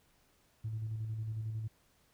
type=tone with tremolo; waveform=sine; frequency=110 Hz; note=A2; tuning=in tune; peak=-33 dBFS; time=0.64-1.68 s; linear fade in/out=10 ms; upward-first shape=square; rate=11 Hz; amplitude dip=35%; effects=tanh soft clip ceiling -31 dBFS + pink hiss -70 dBFS RMS until 2.13 s